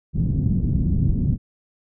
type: low-pass noise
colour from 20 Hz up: white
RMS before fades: -20 dBFS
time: 0.13-1.38 s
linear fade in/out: 50 ms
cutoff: 190 Hz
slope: 24 dB/octave
effects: none